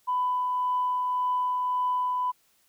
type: tone with tremolo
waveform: sine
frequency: 998 Hz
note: B5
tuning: 18 cents sharp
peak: -22 dBFS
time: 0.07-2.32 s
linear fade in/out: 20 ms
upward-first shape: triangle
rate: 1.8 Hz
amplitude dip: 25%
effects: tanh soft clip ceiling -18 dBFS + white hiss -66 dBFS RMS until 2.68 s